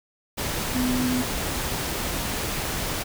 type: tone in noise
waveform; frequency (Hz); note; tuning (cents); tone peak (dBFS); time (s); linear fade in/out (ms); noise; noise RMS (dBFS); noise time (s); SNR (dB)
sine; 251.5; B3; +32; -22; 0.74-1.23; 20; pink; -28; 0.37-3.04; +3
effects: none